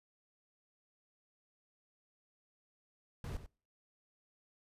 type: noise with echo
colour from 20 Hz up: brown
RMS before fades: -41 dBFS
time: 3.24-3.37 s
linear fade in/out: 2 ms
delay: 93 ms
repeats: 1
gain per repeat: -11 dB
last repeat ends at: 3.463 s
effects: noise-tail reverb RT60 0.4 s tail -24 dB re dry + resampled to 32000 Hz